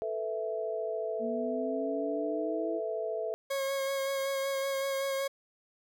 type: chord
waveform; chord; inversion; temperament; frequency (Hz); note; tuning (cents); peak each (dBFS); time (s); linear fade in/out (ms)
sine; A suspended second; none; equal; 440 / 493.9 / 659.3; A4 / B4 / E5; 0 / 0 / 0; -35 / -39 / -34; 0.02-3.34; 0
type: linear sweep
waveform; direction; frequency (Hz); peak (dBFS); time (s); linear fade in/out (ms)
sine; up; 230 to 336; -34; 1.19-2.81; 50
type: tone with vibrato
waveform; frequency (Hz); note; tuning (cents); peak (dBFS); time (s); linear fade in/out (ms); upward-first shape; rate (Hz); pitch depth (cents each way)
40% pulse; 545; C#5; -29; -29; 3.5-5.28; 10; sine; 5.3; 18
effects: none